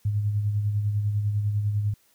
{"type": "tone with tremolo", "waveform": "sine", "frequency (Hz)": 103.83, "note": "G#2", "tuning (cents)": 0, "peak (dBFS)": -20, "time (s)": [0.05, 1.94], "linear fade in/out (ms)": 5, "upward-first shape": "sine", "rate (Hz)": 10, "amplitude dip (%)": 45, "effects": ["white hiss -63 dBFS RMS until 2.14 s"]}